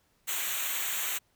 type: noise with comb filter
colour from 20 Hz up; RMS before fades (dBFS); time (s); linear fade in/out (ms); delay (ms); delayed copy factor
white; -32; 0.27-1.19; 20; 0.2; -0.95
effects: pink hiss -70 dBFS RMS until 1.35 s